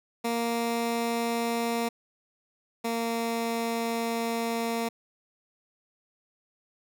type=tone pair in turn; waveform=15% pulse; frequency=233.1 / 230.7 Hz; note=A#3 / A#3; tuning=0 / -18 cents; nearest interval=unison; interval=18 cents; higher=first; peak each=-20 / -21 dBFS; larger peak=first; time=0.24-1.89 / 2.84-4.89 s; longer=second; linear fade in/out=10 ms; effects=none